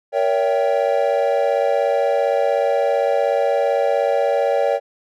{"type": "chord", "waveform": "triangle", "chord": "A# diminished seventh", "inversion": "none", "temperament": "equal with one note detuned", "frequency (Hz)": [466.2, 563.4, 659.3, 784], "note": ["A#4", "C#5", "E5", "G5"], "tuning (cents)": [0, 28, 0, 0], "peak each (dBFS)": [-20, -16, -22, -21], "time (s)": [0.12, 4.8], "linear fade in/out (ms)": 50, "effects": []}